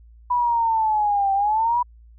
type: linear two-way sweep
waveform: sine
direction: down then up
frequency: 986 to 777 to 986 Hz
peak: -17 dBFS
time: 0.3-1.83 s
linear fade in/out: 10 ms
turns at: 1.33 s
effects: added 57 Hz sine -45 dBFS peak until 2.18 s